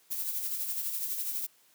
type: noise with tremolo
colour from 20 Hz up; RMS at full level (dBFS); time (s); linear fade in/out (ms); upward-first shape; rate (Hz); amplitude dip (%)
violet; -32; 0.1-1.47; 20; sine; 12; 45
effects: white hiss -64 dBFS RMS until 1.74 s + high-pass 150 Hz 12 dB/octave